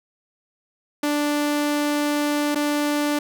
sawtooth tone with dropouts, 293.7 Hz, D4, in tune, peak -16 dBFS, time 1.03-3.19 s, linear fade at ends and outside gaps 5 ms, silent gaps 2.548-2.556 s, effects none

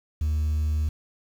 sine tone, 76.7 Hz, D#2, 24 cents flat, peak -19 dBFS, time 0.21-0.89 s, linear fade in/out 5 ms, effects tanh soft clip ceiling -21 dBFS + 8-bit

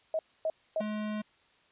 sine tone bursts, 637 Hz, D#5, 41 cents sharp, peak -27 dBFS, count 3, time 0.14-0.81 s, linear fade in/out 2 ms, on 50 ms, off 260 ms
square tone, 212.4 Hz, G#3, 39 cents sharp, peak -33 dBFS, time 0.8-1.22 s, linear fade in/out 10 ms
effects white hiss -65 dBFS RMS until 1.71 s + resampled to 8000 Hz

